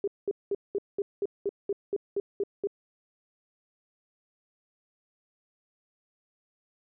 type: tone bursts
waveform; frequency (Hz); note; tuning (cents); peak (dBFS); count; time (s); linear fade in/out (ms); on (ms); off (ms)
sine; 401.2; G4; +40; -25; 12; 0.04-2.672; 2; 36; 200
effects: none